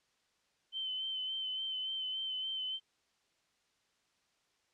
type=tone with vibrato; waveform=sine; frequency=3074 Hz; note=G7; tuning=35 cents flat; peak=-35 dBFS; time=0.72-2.8 s; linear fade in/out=50 ms; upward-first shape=sine; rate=3.5 Hz; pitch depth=27 cents each way; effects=white hiss -75 dBFS RMS until 4.73 s + low-pass 6000 Hz 12 dB/octave